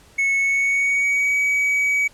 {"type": "tone with pitch glide", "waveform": "triangle", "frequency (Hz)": [2200, 2270], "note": ["C#7", "C#7"], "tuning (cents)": [-14, 41], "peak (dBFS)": -15, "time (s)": [0.18, 2.08], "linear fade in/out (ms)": 10, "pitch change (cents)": 55, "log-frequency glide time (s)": [0.35, 1.36], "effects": ["pink hiss -51 dBFS RMS until 2.13 s", "low-pass 11000 Hz 12 dB/octave"]}